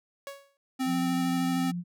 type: tone with exponential decay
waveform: sawtooth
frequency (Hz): 557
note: C#5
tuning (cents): +8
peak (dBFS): -31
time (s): 0.27-0.57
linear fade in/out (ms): 1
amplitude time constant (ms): 65
type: tone with vibrato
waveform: square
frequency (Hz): 260.2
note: C4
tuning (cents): -9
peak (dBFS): -27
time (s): 0.79-1.72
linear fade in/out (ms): 20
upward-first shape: square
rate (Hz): 13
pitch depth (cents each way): 9
type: tone with pitch glide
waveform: sine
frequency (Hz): 176.7 to 175.28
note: F3 to F3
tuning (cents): +21 to +7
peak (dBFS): -30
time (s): 0.85-1.84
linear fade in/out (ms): 50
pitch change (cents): -14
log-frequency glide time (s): 1.23-1.34
effects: none